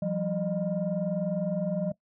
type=tone cluster; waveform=sine; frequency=170.7 / 190.6 / 611 Hz; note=F3 / G3 / D#5; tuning=-39 / -48 / -32 cents; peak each=-30 dBFS; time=0.02-1.92 s; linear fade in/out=5 ms; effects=noise-tail reverb RT60 0.1 s tail -19 dB re dry + tanh soft clip ceiling -20 dBFS